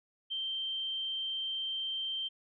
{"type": "tone", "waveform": "sine", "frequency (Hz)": 3136, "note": "G7", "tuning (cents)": 0, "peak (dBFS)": -33, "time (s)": [0.3, 2.29], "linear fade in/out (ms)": 20, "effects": []}